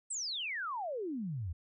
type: exponential sweep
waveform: sine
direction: down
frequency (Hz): 8390 to 76.8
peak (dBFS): -35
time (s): 0.1-1.53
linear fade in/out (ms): 10
effects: none